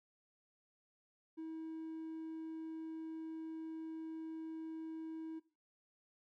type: tone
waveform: triangle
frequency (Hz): 321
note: E4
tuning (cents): -46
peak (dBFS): -40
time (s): 1.37-5.4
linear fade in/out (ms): 20
effects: noise-tail reverb RT60 0.4 s tail -20 dB re dry + tanh soft clip ceiling -36 dBFS